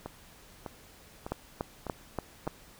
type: two click trains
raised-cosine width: 1 ms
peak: -17 / -23 dBFS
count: 5 / 5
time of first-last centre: 1.32-2.476 / 0.06-2.47 s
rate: 3.46 / 1.66 Hz
effects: pink hiss -55 dBFS RMS until 2.79 s